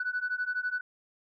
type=beating tone pair; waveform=sine; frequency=1480 / 1492 Hz; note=F#6 / F#6; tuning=0 / +14 cents; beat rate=12 Hz; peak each=-32 / -31 dBFS; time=0-0.81 s; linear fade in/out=5 ms; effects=tanh soft clip ceiling -23 dBFS